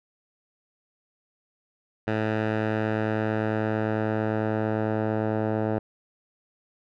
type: tone with low-pass filter sweep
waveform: 10% pulse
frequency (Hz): 108.9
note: A2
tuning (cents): -17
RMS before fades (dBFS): -26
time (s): 2.07-5.79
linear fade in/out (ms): 10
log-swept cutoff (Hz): 2100 to 980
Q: 1.1
effects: none